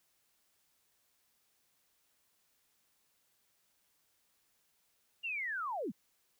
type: linear sweep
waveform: sine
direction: down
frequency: 2848 to 143.7 Hz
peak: -35 dBFS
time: 5.23-5.92 s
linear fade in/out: 20 ms
effects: white hiss -75 dBFS RMS until 6.39 s